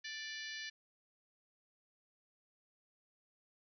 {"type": "harmonic tone", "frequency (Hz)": 587.3, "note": "D5", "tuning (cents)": 0, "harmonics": [3, 4, 5, 6, 7, 8, 9, 10], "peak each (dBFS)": [-46, -51, -52, -53, -51, -52, -58, -55], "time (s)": [0.04, 0.7], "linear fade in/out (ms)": 10, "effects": []}